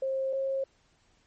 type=tone pair in turn; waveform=sine; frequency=533 / 538.6 Hz; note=C5 / C#5; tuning=+32 / -50 cents; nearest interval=unison; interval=18 cents; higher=second; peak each=-27 dBFS; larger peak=neither; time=0.02-0.33 / 0.33-0.64 s; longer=neither; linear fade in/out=5 ms; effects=pink hiss -67 dBFS RMS until 1.26 s + MP3 32 kbps